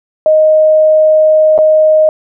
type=tone with dropouts; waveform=sine; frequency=622.3 Hz; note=D#5; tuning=in tune; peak=-4 dBFS; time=0.26-2.09 s; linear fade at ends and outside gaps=1 ms; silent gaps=1.579-1.587 s; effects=none